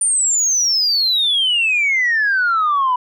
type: exponential sweep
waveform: sine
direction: down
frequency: 9250 to 978 Hz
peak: -12 dBFS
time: 0.01-2.96 s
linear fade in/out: 5 ms
effects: tanh soft clip ceiling -10 dBFS